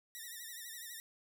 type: tone with vibrato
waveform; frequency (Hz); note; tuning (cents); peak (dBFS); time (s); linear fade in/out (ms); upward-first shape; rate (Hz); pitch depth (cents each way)
5% pulse; 1864.7; A#6; 0; -35; 0.15-1; 0; sine; 12; 86
effects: none